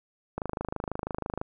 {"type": "click train", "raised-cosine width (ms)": 1, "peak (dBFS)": -17, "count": 28, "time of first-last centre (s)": [0.38, 1.414], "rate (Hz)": 26.1, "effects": []}